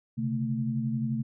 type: tone cluster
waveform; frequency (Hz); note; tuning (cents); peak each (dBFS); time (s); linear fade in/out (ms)
sine; 130.2 / 141.7 / 222.9; C3 / C#3 / A3; -8 / +38 / +23; -31 / -35 / -29; 0.17-1.23; 20
effects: none